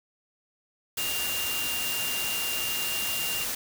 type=tone in noise; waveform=sine; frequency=2794 Hz; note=F7; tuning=in tune; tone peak=-31 dBFS; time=0.98-3.44 s; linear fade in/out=5 ms; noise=white; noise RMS=-31 dBFS; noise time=0.97-3.55 s; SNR=-3 dB; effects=none